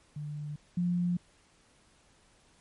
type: tone pair in turn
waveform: sine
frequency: 148.4 / 176.14 Hz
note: D3 / F3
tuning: +18 / +15 cents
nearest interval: minor third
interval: 297 cents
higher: second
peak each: -35 / -26 dBFS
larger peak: second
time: 0.16-0.56 / 0.77-1.17 s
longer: neither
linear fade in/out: 5 ms
effects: pink hiss -64 dBFS RMS until 2.6 s + MP3 48 kbps